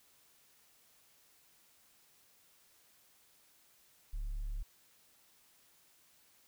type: tone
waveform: sine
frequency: 36 Hz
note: D1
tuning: 34 cents flat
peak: -33 dBFS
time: 4.13-4.63 s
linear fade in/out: 10 ms
effects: tanh soft clip ceiling -35 dBFS + white hiss -67 dBFS RMS until 6.47 s